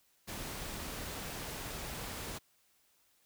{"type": "noise", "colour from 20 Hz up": "pink", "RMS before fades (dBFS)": -42, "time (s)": [0.27, 2.39], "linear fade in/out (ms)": 20, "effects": ["white hiss -71 dBFS RMS until 3.25 s"]}